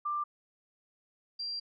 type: tone pair in turn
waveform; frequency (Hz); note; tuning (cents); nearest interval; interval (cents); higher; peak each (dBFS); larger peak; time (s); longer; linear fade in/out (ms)
sine; 1185 / 4740; D6 / D8; +15 / +15; 2 octaves; 2400; second; -30 / -34; first; 0.05-0.24 / 1.39-1.6; second; 10
effects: none